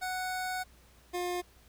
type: tone pair in turn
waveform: 25% pulse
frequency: 740 / 355.7 Hz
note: F#5 / F4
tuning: 0 / +32 cents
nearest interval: octave + minor second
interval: 1268 cents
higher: first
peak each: -29 / -28 dBFS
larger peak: second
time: 0.01-0.64 / 1.13-1.42 s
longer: first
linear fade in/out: 20 ms
effects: added 60 Hz sine -60 dBFS peak until 1.68 s + pink hiss -62 dBFS RMS until 1.68 s